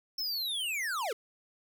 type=linear sweep; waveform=square; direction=down; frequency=5380 to 392 Hz; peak=-32 dBFS; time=0.18-1.13 s; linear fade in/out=5 ms; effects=11-bit